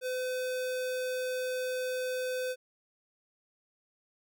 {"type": "tone", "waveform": "square", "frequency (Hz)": 508, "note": "B4", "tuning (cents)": 49, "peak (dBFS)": -32, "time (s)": [0.01, 2.56], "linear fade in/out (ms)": 50, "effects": []}